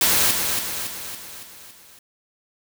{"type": "noise with echo", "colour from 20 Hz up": "white", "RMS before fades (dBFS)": -18, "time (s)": [0.01, 0.31], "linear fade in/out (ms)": 2, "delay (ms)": 280, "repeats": 6, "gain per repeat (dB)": -5, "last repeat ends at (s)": 1.99, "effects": []}